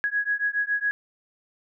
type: beating tone pair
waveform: sine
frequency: 1661.2 / 1668.4 Hz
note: G#6 / G#6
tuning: 0 / +7 cents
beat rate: 7.2 Hz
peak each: -26 dBFS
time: 0.04-0.91 s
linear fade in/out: 0 ms
effects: none

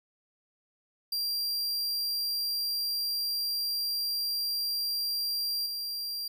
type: tone with level steps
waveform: 45% pulse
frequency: 4750 Hz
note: D8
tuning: 19 cents sharp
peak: -28 / -32 dBFS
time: 1.12-6.28 s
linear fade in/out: 5 ms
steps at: 5.66 s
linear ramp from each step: 2 ms
effects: none

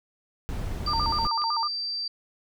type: noise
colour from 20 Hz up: brown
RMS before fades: -31 dBFS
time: 0.49-1.27 s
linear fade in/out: 0 ms
type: tone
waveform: sine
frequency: 4679 Hz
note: D8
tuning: 7 cents flat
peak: -28 dBFS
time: 0.86-2.08 s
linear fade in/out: 5 ms
type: tone with vibrato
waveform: sine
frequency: 1046.5 Hz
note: C6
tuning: in tune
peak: -25 dBFS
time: 0.87-1.68 s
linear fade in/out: 10 ms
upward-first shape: square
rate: 7.9 Hz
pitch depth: 240 cents each way
type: click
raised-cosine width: 0.3 ms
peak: -27 dBFS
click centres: 1.419 s
effects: none

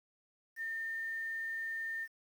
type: tone with quantisation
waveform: sine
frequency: 1811 Hz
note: A6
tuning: 49 cents sharp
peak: -36 dBFS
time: 0.56-2.08 s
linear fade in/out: 50 ms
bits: 10
effects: none

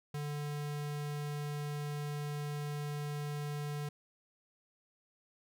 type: tone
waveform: square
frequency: 146.9 Hz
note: D3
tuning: 1 cent sharp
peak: -37 dBFS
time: 0.14-3.89 s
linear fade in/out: 5 ms
effects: none

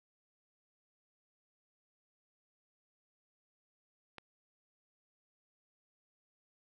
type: click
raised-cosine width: 0.3 ms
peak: -30 dBFS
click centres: 4.183 s
effects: none

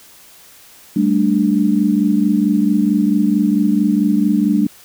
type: chord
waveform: sine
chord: G suspended second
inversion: none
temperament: just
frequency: 196 / 220.5 / 294 Hz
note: G3 / A3 / D4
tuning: 0 / +4 / +2 cents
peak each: -16 dBFS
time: 0.96-4.67 s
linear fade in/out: 5 ms
effects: white hiss -44 dBFS RMS until 4.84 s

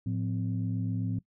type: tone cluster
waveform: sine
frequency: 110 / 177.7 / 257.9 Hz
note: A2 / F3 / C4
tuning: 0 / +30 / -25 cents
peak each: -30 / -33 / -35 dBFS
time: 0.06-1.19 s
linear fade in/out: 5 ms
effects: noise-tail reverb RT60 0.1 s tail -20 dB re dry + tanh soft clip ceiling -20 dBFS

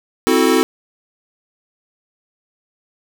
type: chord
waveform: square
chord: F# half-diminished seventh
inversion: second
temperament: equal with one note detuned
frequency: 261.6 / 326 / 370 / 440 Hz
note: C4 / E4 / F#4 / A4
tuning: 0 / -19 / 0 / 0 cents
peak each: -18 dBFS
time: 0.27-0.63 s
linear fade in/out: 0 ms
effects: none

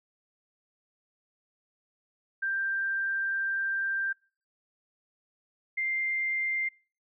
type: tone pair in turn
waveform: sine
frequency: 1579 / 2097 Hz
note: G6 / C7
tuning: +12 / +3 cents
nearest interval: perfect fourth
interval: 491 cents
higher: second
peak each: -27 dBFS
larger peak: neither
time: 2.42-4.13 / 5.77-6.69 s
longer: first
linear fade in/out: 10 ms
effects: noise-tail reverb RT60 0.4 s tail -25 dB re dry

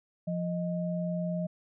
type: tone pair together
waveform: sine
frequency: 174.02 / 622.3 Hz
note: F3 / D#5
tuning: -6 / 0 cents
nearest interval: octave + minor seventh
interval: 2206 cents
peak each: -30 / -35 dBFS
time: 0.27-1.47 s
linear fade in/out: 10 ms
effects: none

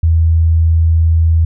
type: tone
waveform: sine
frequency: 81.7 Hz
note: E2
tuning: 15 cents flat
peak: -7 dBFS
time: 0.03-1.45 s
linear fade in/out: 5 ms
effects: none

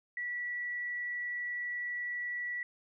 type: tone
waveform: sine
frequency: 1948 Hz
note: B6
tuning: 24 cents flat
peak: -34 dBFS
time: 0.17-2.63 s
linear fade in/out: 2 ms
effects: none

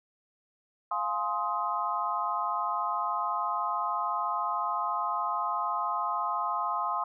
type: chord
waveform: sine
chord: F minor seventh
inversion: none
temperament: just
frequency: 698.5 / 838.1 / 1047.7 / 1257.2 Hz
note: F5 / Ab5 / C6 / Eb6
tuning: 0 / +16 / +2 / +18 cents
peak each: -36 / -35 / -31 / -32 dBFS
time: 0.91-7.04 s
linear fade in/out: 5 ms
effects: none

